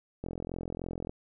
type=click train; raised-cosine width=2 ms; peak=-23 dBFS; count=38; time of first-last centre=0.24-1.095 s; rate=43.3 Hz; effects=none